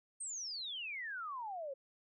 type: exponential sweep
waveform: sine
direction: down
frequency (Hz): 8700 to 523.3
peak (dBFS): -40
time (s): 0.2-1.74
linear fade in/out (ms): 10
effects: none